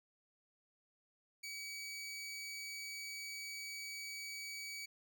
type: tone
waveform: 20% pulse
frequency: 2276 Hz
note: C#7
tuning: 45 cents sharp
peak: -39 dBFS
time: 1.43-4.86 s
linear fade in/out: 10 ms
effects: none